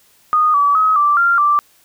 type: tone with pitch steps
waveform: sine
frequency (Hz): 1234 / 1147 / 1273 / 1170 / 1387 / 1173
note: D#6 / D6 / D#6 / D6 / F6 / D6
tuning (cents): -15 / -41 / +39 / -7 / -12 / -2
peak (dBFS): -10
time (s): 0.33-1.59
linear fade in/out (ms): 0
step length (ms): 210
effects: white hiss -53 dBFS RMS until 1.84 s